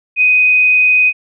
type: tone with frequency modulation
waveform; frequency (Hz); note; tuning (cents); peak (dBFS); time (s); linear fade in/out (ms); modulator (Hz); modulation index
sine; 2500; D#7; +8; -7; 0.16-1.13; 50; 28.3; 0.52
effects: none